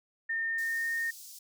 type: tone with pitch glide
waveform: sine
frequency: 1817 to 1838.1 Hz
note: A#6 to A#6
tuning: -45 to -25 cents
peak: -29 dBFS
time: 0.29-1.11 s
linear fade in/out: 10 ms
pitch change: +20 cents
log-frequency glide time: 0.45-0.88 s
type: high-pass noise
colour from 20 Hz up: pink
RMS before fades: -48 dBFS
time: 0.58-1.39 s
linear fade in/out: 5 ms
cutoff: 4900 Hz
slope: 24 dB/octave
effects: none